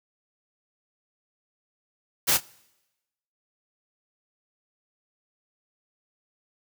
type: noise with echo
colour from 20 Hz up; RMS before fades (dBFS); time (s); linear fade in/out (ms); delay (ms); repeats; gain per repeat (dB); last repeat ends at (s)
white; -21; 2.27-2.38; 20; 28; 1; -14; 2.408
effects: noise-tail reverb RT60 1.0 s tail -24 dB re dry + high-pass 80 Hz 12 dB/octave